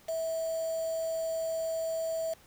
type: tone with quantisation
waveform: sine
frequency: 651 Hz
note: E5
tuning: 22 cents flat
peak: -30 dBFS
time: 0.08-2.34 s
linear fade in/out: 10 ms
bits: 7
effects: pink hiss -59 dBFS RMS until 2.46 s